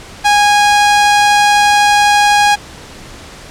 sawtooth tone, 824 Hz, G#5, 14 cents flat, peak -3 dBFS, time 0.24-2.56 s, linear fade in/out 20 ms, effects pink hiss -33 dBFS RMS until 3.5 s + low-pass 8000 Hz 12 dB/octave

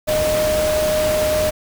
sine tone in noise, 615 Hz, D#5, 20 cents flat, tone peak -16 dBFS, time 0.07-1.51 s, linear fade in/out 20 ms, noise pink, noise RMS -24 dBFS, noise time 0.07-1.51 s, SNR +5 dB, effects none

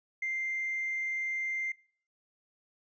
triangle tone with hard clipping, 2093 Hz, C7, in tune, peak -31 dBFS, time 0.22-1.72 s, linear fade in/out 5 ms, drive 4 dB, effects noise-tail reverb RT60 0.5 s tail -24 dB re dry + resampled to 16000 Hz

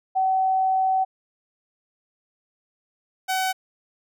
sine / sawtooth tone pair in turn, 759 / 754.2 Hz, F#5 / F#5, +44 / +33 cents, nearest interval unison, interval 11 cents, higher first, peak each -18 dBFS, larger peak neither, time 0.15-1.05 / 3.28-3.53 s, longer first, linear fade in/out 20 ms, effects none

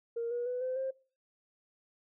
sine tone with pitch steps, 466.2 / 481.2 / 496.8 / 512.8 / 529.4 Hz, A#4 / B4 / B4 / C5 / C5, 0 / -45 / +10 / -35 / +20 cents, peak -31 dBFS, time 0.16-0.91 s, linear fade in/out 10 ms, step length 150 ms, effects noise-tail reverb RT60 0.4 s tail -23 dB re dry + tanh soft clip ceiling -27 dBFS

